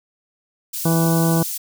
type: high-pass noise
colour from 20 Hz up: white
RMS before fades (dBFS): -27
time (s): 0.73-1.58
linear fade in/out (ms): 10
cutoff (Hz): 5200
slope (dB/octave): 12
type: harmonic tone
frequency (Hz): 164.81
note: E3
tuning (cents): 0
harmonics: 1 / 2 / 3 / 4 / 5 / 6 / 7 / 9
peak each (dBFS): -16 / -22 / -26 / -28 / -30 / -32 / -33 / -35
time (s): 0.85-1.43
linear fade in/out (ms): 5
effects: none